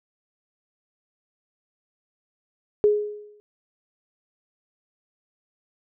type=tone with exponential decay; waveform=sine; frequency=417.7 Hz; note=G#4; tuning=10 cents sharp; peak=-12 dBFS; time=2.84-3.4 s; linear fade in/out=0 ms; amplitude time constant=120 ms; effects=none